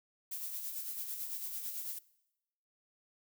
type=noise with tremolo; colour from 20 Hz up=violet; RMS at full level=-39 dBFS; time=0.31-1.99 s; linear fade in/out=10 ms; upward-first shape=sine; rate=9 Hz; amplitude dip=45%; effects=noise-tail reverb RT60 0.9 s tail -21 dB re dry